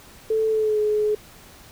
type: tone with pitch glide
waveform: sine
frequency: 440 to 423.5 Hz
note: A4 to G#4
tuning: 0 to +34 cents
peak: -18 dBFS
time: 0.3-1.15 s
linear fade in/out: 5 ms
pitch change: -66 cents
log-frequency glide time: 0.5-0.79 s
effects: pink hiss -47 dBFS RMS until 1.71 s